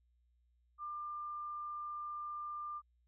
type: tone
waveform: sine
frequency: 1195 Hz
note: D6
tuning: 30 cents sharp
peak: -40 dBFS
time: 0.78-2.82 s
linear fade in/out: 50 ms
effects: added 60 Hz sine -70 dBFS peak until 3.07 s